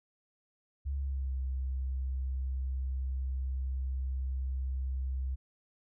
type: tone with pitch glide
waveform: sine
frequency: 69.3 to 65.41 Hz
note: C#2 to C2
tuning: 0 to 0 cents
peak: -31 dBFS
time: 0.85-5.36 s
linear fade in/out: 20 ms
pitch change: -100 cents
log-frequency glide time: 0.96-1.35 s
effects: none